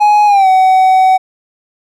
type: tone with pitch glide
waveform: triangle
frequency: 836 to 753.4 Hz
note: G#5 to F#5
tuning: +11 to +31 cents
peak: -3 dBFS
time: 0-1.18 s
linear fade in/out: 20 ms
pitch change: -180 cents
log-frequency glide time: 0.26-0.48 s
effects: none